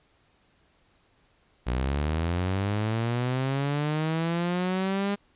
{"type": "linear sweep", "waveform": "sawtooth", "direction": "up", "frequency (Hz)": [59, 203.4], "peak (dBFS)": -21, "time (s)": [1.66, 5.16], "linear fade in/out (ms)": 20, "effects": ["pink hiss -65 dBFS RMS until 5.35 s", "resampled to 8000 Hz"]}